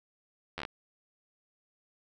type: slowing click train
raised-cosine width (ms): 0.3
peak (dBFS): -20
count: 6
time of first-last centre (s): 0.58-0.651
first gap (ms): 11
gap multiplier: 1.13
effects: none